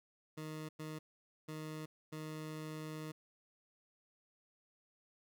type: tone bursts at uneven times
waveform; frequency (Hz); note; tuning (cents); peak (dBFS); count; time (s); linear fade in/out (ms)
20% pulse; 155.56; D#3; 0; -38; 4; 0.37-0.69 / 0.79-0.99 / 1.48-1.86 / 2.12-3.12; 10
effects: none